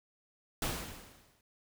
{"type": "noise with exponential decay", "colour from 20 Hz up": "pink", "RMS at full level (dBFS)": -32, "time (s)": [0.62, 1.41], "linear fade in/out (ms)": 2, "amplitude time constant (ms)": 170, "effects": []}